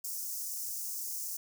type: high-pass noise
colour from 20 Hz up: white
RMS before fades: -38 dBFS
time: 0.04-1.37 s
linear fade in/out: 5 ms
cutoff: 5300 Hz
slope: 48 dB/octave
effects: none